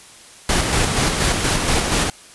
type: noise with tremolo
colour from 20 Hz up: pink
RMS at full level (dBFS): -17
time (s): 0.49-2.1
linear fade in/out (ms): 2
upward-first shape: square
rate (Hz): 4.2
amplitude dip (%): 35
effects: white hiss -43 dBFS RMS until 2.34 s + resampled to 24000 Hz